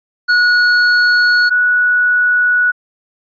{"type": "tone pair in turn", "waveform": ["square", "sine"], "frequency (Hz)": [1459, 1469.1], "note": ["F#6", "F#6"], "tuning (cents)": [-25, -13], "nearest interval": "unison", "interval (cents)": 12, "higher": "second", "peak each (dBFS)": -9, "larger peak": "neither", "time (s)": [[0.28, 1.5], [1.5, 2.72]], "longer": "neither", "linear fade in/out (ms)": 20, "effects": ["resampled to 11025 Hz"]}